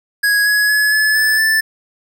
square tone with pitch steps, 1661.2 / 1680.5 / 1700 / 1719.8 / 1739.8 / 1760 Hz, G#6 / G#6 / G#6 / A6 / A6 / A6, 0 / +20 / +40 / -40 / -20 / 0 cents, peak -12 dBFS, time 0.23-1.61 s, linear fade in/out 10 ms, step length 230 ms, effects none

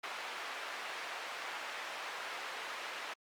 white band-pass noise, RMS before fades -43 dBFS, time 0.03-3.14 s, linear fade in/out 10 ms, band 620 to 2200 Hz, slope 12 dB/octave, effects Opus 48 kbps

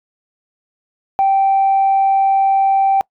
sine tone, 780 Hz, G5, 9 cents flat, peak -9 dBFS, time 1.19-3.01 s, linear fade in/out 0 ms, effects noise-tail reverb RT60 0.1 s tail -26 dB re dry + tanh soft clip ceiling -7 dBFS

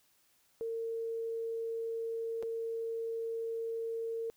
sine tone with dropouts, 455.8 Hz, A#4, 39 cents flat, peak -34 dBFS, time 0.61-4.3 s, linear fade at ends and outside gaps 0 ms, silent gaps 2.426-2.432 s, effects white hiss -70 dBFS RMS until 4.36 s

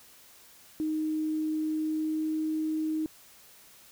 sine tone with pitch glide, 311.1 to 312.9 Hz, D#4 to D#4, 0 to +10 cents, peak -27 dBFS, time 0.8-3.06 s, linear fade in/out 0 ms, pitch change +10 cents, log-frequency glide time 1.66-2.31 s, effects white hiss -55 dBFS RMS until 3.91 s

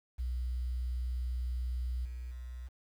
sine tone with level steps, 61.74 Hz, B1, in tune, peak -32 / -38 / -40 dBFS, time 0.18-2.69 s, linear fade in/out 20 ms, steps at 2.05 / 2.31 s, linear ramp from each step 5 ms, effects 10-bit

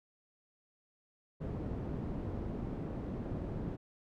white low-pass noise, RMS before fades -39 dBFS, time 1.4-3.77 s, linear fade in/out 20 ms, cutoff 270 Hz, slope 12 dB/octave, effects none

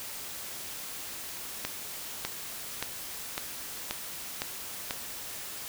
accelerating click train, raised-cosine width 0.2 ms, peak -13 dBFS, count 7, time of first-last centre 1.65-4.909 s, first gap 600 ms, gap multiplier 0.96, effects white hiss -40 dBFS RMS until 5.68 s

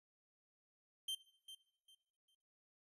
45% pulse tone with echo, 3136 Hz, G7, in tune, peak -39 dBFS, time 1.08-1.15 s, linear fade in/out 5 ms, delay 400 ms, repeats 3, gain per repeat -12 dB, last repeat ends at 2.35 s, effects noise-tail reverb RT60 0.8 s tail -19 dB re dry + resampled to 32000 Hz

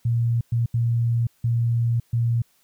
sine tone bursts at uneven times, 117.3 Hz, A#2, 11 cents sharp, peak -18 dBFS, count 5, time 0.05-0.41 / 0.52-0.66 / 0.74-1.27 / 1.44-2 / 2.13-2.42 s, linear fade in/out 5 ms, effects white hiss -63 dBFS RMS until 2.63 s

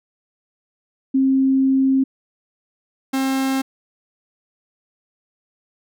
sine / 45% pulse tone pair in turn, 266.8 / 266.8 Hz, C4 / C4, +34 / +34 cents, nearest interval unison, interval 0 cents, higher neither, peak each -13 / -18 dBFS, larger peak first, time 1.14-2.04 / 3.13-3.62 s, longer first, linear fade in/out 10 ms, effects none

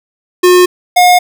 square tone pair in turn, 360.2 / 718.3 Hz, F#4 / F5, -46 / +48 cents, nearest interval octave, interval 1194 cents, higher second, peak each -4 dBFS, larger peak neither, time 0.43-0.66 / 0.96-1.19 s, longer neither, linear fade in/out 10 ms, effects none

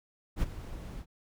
brown noise with ADSR envelope, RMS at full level -28 dBFS, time 0.36-1.06 s, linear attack 63 ms, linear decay 24 ms, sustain -13 dB, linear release 71 ms, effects none

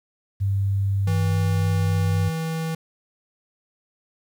sine tone with pitch glide, 98.5 to 97.59 Hz, G2 to G2, +9 to -7 cents, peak -19 dBFS, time 0.4-2.3 s, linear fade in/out 20 ms, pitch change -16 cents, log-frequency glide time 1.58-2.17 s
square tone, 161.9 Hz, E3, 31 cents flat, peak -25 dBFS, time 1.07-2.75 s, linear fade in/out 5 ms
effects 9-bit

